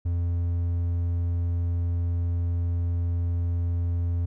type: tone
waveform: triangle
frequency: 86.2 Hz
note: F2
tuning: 22 cents flat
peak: -21 dBFS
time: 0.05-4.26 s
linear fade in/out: 10 ms
effects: none